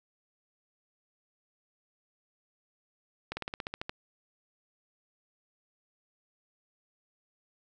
slowing click train, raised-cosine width 0.3 ms, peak -19 dBFS, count 10, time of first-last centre 3.32-3.895 s, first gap 50 ms, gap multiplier 1.06, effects none

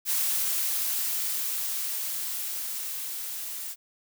blue noise with level ramp, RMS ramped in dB -26 to -36 dBFS, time 0.05-3.76 s, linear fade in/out 50 ms, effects none

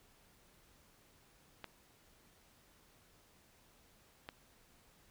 clicks, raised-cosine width 0.3 ms, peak -28 dBFS, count 2, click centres 1.643 / 4.289 s, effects pink hiss -67 dBFS RMS until 5.1 s

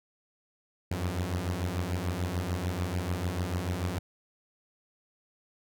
sawtooth beating tone pair, 85.5 / 92.3 Hz, F2 / F#2, -36 / -4 cents, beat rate 6.8 Hz, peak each -29 / -28 dBFS, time 0.91-3.99 s, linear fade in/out 5 ms, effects none

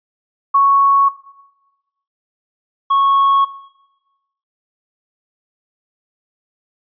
sine / triangle tone pair in turn, 1108.7 / 1102.6 Hz, C#6 / C#6, 0 / -10 cents, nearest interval unison, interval 10 cents, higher first, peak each -8 / -9 dBFS, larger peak first, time 0.54-1.09 / 2.9-3.45 s, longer neither, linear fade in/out 10 ms, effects noise-tail reverb RT60 1.0 s tail -17 dB re dry + resampled to 11025 Hz

